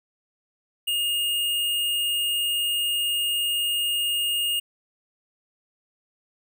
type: tone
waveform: square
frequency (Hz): 2843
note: F7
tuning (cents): +30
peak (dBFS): -23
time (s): 0.87-4.6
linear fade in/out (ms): 10
effects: none